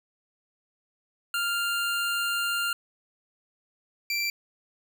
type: tone pair in turn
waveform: 25% pulse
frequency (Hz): 1396.9 / 2349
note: F6 / D7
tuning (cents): 0 / 0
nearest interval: major sixth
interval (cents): 900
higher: second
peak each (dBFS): -22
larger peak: neither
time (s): 1.34-2.73 / 4.1-4.3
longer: first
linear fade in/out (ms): 2
effects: none